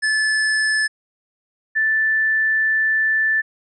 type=tone pair in turn; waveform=square / sine; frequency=1736 / 1760.2 Hz; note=A6 / A6; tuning=-24 / 0 cents; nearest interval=unison; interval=24 cents; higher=second; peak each=-17 / -15 dBFS; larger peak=second; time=0.02-0.88 / 1.75-3.42 s; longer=second; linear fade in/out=20 ms; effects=resampled to 22050 Hz